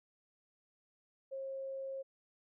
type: tone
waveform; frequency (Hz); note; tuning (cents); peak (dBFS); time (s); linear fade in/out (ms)
sine; 538; C5; +48; -39; 1.31-2.03; 20
effects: none